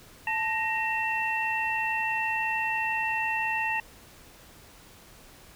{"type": "tone cluster", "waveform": "sine", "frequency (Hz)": [882, 1866, 2697], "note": ["A5", "A#6", "E7"], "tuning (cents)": [4, 1, 39], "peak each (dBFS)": -30, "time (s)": [0.27, 3.8], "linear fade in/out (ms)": 2, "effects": ["pink hiss -52 dBFS RMS until 5.55 s"]}